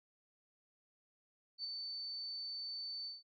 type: tone with ADSR envelope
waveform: sine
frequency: 4529 Hz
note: C#8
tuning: 36 cents sharp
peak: -37 dBFS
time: 1.58-3.23 s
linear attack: 63 ms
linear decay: 9 ms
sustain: -4 dB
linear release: 170 ms
effects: none